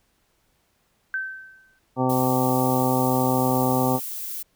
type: tone with exponential decay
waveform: sine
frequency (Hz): 1545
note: G6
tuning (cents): -26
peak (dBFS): -22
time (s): 1.14-1.79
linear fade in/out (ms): 1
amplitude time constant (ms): 140
type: harmonic tone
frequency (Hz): 128.6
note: C3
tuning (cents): -30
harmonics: 1 / 2 / 3 / 4 / 5 / 6 / 7 / 9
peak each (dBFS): -26 / -23 / -29 / -27 / -33 / -27 / -28 / -32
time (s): 1.96-4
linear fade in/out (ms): 50
type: noise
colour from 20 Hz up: violet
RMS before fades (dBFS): -32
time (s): 2.09-4.43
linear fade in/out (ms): 10
effects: pink hiss -67 dBFS RMS until 4.55 s